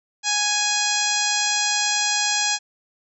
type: harmonic tone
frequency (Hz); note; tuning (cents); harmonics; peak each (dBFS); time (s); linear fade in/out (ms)
830.6; G#5; 0; 1 / 2 / 3 / 4 / 5 / 6 / 7 / 8 / 9; -28 / -28 / -28 / -28 / -28 / -28 / -28 / -28 / -28; 0.23-2.59; 50
effects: none